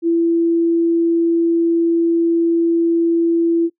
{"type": "tone", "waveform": "sine", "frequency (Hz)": 335.2, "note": "E4", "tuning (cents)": 29, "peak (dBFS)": -12, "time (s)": [0.02, 3.7], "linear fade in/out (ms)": 50, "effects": ["noise-tail reverb RT60 0.1 s tail -22 dB re dry"]}